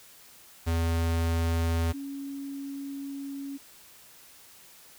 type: tone pair in turn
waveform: square / sine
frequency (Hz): 83 / 277.6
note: E2 / C#4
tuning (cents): +12 / +3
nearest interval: octave + major sixth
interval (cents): 2091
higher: second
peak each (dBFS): -25 / -34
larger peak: first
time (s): 0.66-1.93 / 1.93-3.58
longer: second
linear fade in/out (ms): 20
effects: white hiss -53 dBFS RMS until 4.98 s